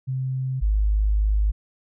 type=tone pair in turn; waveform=sine; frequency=130.81 / 51.91 Hz; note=C3 / G#1; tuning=0 / 0 cents; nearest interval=octave + major third; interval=1600 cents; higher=first; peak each=-23 / -17 dBFS; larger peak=second; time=0.07-0.61 / 0.61-1.52 s; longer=second; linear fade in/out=20 ms; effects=none